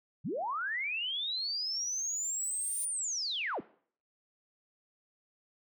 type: linear two-way sweep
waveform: sine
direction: up then down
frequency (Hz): 103.83 to 9397 to 103.83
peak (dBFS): -32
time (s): 0.24-3.61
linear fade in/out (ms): 20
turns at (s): 2.88
type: noise with exponential growth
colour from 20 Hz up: violet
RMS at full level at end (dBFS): -42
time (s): 1.28-2.85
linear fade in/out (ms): 1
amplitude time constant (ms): 340
effects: noise-tail reverb RT60 0.5 s tail -18 dB re dry